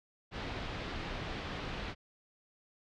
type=low-pass noise; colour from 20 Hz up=pink; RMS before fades=-40 dBFS; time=0.31-1.95 s; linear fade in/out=50 ms; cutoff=4100 Hz; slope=24 dB/octave; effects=none